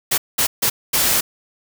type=noise bursts at uneven times; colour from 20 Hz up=white; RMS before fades=-17 dBFS; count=4; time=0.11-0.18 / 0.38-0.47 / 0.62-0.7 / 0.93-1.21 s; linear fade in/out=10 ms; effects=none